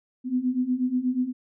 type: beating tone pair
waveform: sine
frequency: 247.2 / 255.5 Hz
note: B3 / C4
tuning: +2 / -41 cents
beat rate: 8.3 Hz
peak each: -27 / -24 dBFS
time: 0.24-1.33 s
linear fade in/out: 50 ms
effects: none